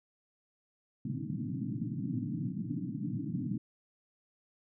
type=band-pass noise; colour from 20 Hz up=pink; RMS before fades=-36 dBFS; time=1.05-3.58 s; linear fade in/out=5 ms; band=110 to 310 Hz; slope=96 dB/octave; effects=none